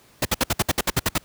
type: noise bursts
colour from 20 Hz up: pink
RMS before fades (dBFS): -19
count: 11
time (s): 0.22-1.181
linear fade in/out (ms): 5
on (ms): 31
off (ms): 62
effects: pink hiss -54 dBFS RMS until 1.24 s + high-pass 60 Hz 12 dB/octave